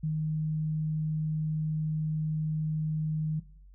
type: tone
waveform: sine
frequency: 155.56 Hz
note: D#3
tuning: in tune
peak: -27 dBFS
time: 0.03-3.4 s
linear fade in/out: 10 ms
effects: noise-tail reverb RT60 0.5 s tail -17 dB re dry + added 47 Hz sine -50 dBFS peak until 3.74 s